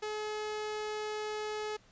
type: tone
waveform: sawtooth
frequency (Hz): 425.9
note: G#4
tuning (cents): +44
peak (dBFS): -31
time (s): 0.02-1.77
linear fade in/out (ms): 10
effects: pink hiss -63 dBFS RMS until 1.91 s + resampled to 16000 Hz